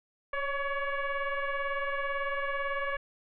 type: tone with frequency modulation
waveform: sine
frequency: 571 Hz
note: D5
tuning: 49 cents flat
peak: -29 dBFS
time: 0.33-2.97 s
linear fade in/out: 5 ms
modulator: 562 Hz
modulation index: 2.8
effects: none